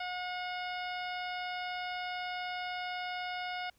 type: harmonic tone with a mistuned harmonic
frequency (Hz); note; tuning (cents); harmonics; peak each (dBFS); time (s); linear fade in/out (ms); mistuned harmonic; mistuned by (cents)
724; F#5; -38; 1 / 2 / 3 / 4 / 5 / 6 / 7; -38 / -42 / -43 / -46 / -49 / -55 / -51; 0-3.7; 5; 6; +38
effects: added 50 Hz sine -70 dBFS peak until 3.78 s + pink hiss -70 dBFS RMS until 3.78 s